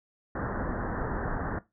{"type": "low-pass noise", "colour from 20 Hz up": "pink", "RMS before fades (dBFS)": -32, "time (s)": [0.35, 1.59], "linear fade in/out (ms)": 5, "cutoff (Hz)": 1800, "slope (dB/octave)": 96, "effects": ["noise-tail reverb RT60 0.2 s tail -18 dB re dry"]}